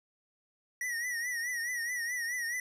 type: tone with vibrato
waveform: square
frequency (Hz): 1915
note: A#6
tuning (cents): +46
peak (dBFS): -33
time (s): 0.81-2.6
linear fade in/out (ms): 2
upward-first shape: triangle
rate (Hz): 4.7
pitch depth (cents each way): 95
effects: resampled to 32000 Hz